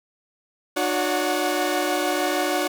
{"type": "tone cluster", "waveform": "sawtooth", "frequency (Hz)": [302.9, 363.8, 566, 734], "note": ["D#4", "F#4", "C#5", "F#5"], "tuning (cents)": [-46, -29, 36, -14], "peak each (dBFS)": -23, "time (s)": [0.76, 2.68], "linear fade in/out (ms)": 10, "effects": []}